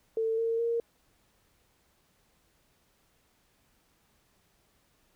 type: tone with pitch steps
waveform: sine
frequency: 447.9 / 456.5 / 465.3 Hz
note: A4 / A#4 / A#4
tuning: +31 / -36 / -3 cents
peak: -26 dBFS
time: 0.17-0.8 s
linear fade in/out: 2 ms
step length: 210 ms
effects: pink hiss -69 dBFS RMS until 5.15 s